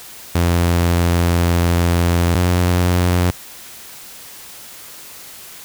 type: tone pair in turn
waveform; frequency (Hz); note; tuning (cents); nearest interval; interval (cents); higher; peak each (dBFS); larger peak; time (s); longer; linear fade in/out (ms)
sawtooth; 86.2 / 88.98; F2 / F2; -22 / +33; minor second; 55; second; -9; neither; 0.35-2.35 / 2.35-3.31; first; 5
effects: white hiss -37 dBFS RMS until 5.64 s